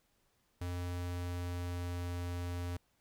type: tone with pitch glide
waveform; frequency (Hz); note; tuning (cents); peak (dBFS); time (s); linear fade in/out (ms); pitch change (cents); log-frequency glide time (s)
square; 88.6 to 87.94; F2 to F2; +25 to +13; -37; 0.61-2.77; 5; -12; 0.76-2.12
effects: pink hiss -75 dBFS RMS until 3 s